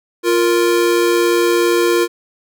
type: tone pair together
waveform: square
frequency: 349.2 / 466.5 Hz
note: F4 / A#4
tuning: 0 / +1 cents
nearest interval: perfect fourth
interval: 501 cents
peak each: -14 / -17 dBFS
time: 0.23-2.08 s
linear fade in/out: 50 ms
effects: none